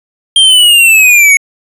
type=linear sweep; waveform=square; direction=down; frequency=3200 to 2200 Hz; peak=-3 dBFS; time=0.36-1.37 s; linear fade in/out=2 ms; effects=resampled to 32000 Hz